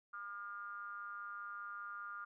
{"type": "ring-modulated tone", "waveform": "triangle", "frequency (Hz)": 102.5, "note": "G#2", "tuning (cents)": -22, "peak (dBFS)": -39, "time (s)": [0.13, 2.25], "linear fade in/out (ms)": 10, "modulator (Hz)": 1310, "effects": []}